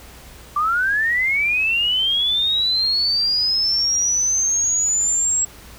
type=linear sweep; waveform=sine; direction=up; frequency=1158 to 7670 Hz; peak=-16 dBFS; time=0.56-5.45 s; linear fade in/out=5 ms; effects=added 60 Hz sine -44 dBFS peak until 5.78 s + pink hiss -43 dBFS RMS until 5.78 s